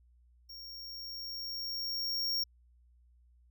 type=tone with level ramp; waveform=square; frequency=5540 Hz; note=F8; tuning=15 cents flat; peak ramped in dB=-46 to -30 dBFS; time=0.49-2.44 s; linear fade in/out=10 ms; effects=added 60 Hz sine -61 dBFS peak until 3.5 s